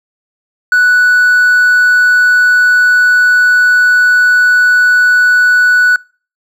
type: tone with hard clipping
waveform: triangle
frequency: 1480 Hz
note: F#6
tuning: in tune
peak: -6 dBFS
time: 0.72-5.96 s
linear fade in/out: 2 ms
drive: 5 dB
effects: noise-tail reverb RT60 0.4 s tail -26 dB re dry